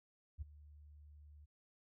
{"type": "tone with ADSR envelope", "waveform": "sine", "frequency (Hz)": 74.1, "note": "D2", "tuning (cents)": 16, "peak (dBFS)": -38, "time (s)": [0.38, 1.46], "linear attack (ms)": 37, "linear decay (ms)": 14, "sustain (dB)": -18, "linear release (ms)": 18, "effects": []}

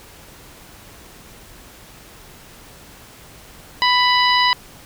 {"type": "harmonic tone", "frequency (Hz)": 991, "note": "B5", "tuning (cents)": 6, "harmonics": [1, 2, 3, 4, 5], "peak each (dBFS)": [-16, -19, -21, -22, -23], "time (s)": [3.82, 4.53], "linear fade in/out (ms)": 0, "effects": ["pink hiss -43 dBFS RMS until 4.85 s"]}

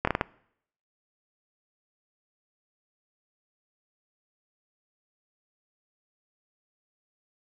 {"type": "slowing click train", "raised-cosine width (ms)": 0.5, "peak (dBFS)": -8, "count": 5, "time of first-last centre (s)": [0.05, 0.211], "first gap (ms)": 24, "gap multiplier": 1.36, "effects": ["noise-tail reverb RT60 0.7 s tail -22 dB re dry"]}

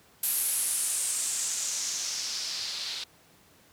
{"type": "noise with low-pass filter sweep", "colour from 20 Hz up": "blue", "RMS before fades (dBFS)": -31, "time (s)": [0.23, 3.04], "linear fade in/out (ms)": 5, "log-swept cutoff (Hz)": [12000, 4000], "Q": 3.2, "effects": ["pink hiss -59 dBFS RMS until 3.72 s", "high-pass 80 Hz 12 dB/octave"]}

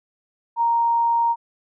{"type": "tone", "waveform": "sine", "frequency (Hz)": 932.3, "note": "A#5", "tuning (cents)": 0, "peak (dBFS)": -16, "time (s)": [0.56, 1.36], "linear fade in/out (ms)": 50, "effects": []}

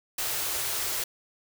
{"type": "band-stop noise", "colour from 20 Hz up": "white", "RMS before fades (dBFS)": -30, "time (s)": [0.18, 1.04], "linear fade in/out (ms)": 5, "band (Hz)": [150, 300], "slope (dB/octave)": 96, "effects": []}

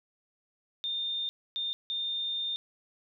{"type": "tone bursts at uneven times", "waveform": "sine", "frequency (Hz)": 3625, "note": "A#7", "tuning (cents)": -49, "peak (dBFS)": -30, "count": 3, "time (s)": [[0.84, 1.29], [1.56, 1.73], [1.9, 2.56]], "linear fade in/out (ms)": 0, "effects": []}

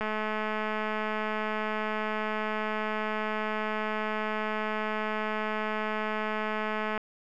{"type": "click train", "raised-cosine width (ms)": 0.5, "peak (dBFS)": -17, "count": 1499, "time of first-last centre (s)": [0.01, 6.977], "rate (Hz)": 215, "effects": []}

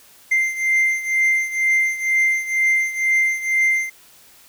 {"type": "beating tone pair", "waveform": "triangle", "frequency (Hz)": [2089, 2091.1], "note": ["C7", "C7"], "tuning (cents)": [-3, -2], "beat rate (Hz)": 2.1, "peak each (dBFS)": [-16, -20], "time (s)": [0.31, 3.9], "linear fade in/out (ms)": 10, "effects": ["white hiss -49 dBFS RMS until 4.48 s"]}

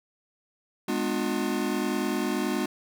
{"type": "chord", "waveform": "square", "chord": "G# diminished seventh", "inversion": "none", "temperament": "just", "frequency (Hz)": [207.7, 249.2, 299, 358.8], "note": ["G#3", "B3", "D4", "F4"], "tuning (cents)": [0, 16, 31, 47], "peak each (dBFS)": -32, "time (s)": [0.88, 2.66], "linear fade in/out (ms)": 5, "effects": []}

